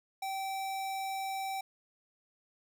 square tone, 774 Hz, G5, 22 cents flat, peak -35 dBFS, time 0.22-1.61 s, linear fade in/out 5 ms, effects none

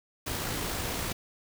pink noise with amplitude modulation, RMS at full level -32 dBFS, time 0.26-1.13 s, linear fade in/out 10 ms, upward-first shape sine, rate 57.6 Hz, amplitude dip 25%, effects none

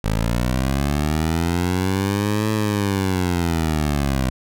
15% pulse linear two-way sweep, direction up then down, 51.91 to 109 to 63.3 Hz, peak -12 dBFS, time 0.04-4.3 s, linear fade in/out 5 ms, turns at 2.51 s, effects none

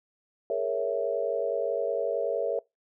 sine chord, A# half-diminished seventh, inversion third, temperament equal, 415.3 / 466.2 / 554.4 / 659.3 Hz, G#4 / A#4 / C#5 / E5, 0 / 0 / 0 / 0 cents, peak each -34 / -30 / -30 / -31 dBFS, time 0.5-2.59 s, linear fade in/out 2 ms, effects noise-tail reverb RT60 0.2 s tail -24 dB re dry

